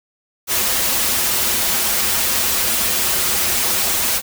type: noise with comb filter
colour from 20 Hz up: white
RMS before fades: -18 dBFS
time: 0.47-4.22 s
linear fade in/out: 50 ms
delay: 6.8 ms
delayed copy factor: -0.95
effects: none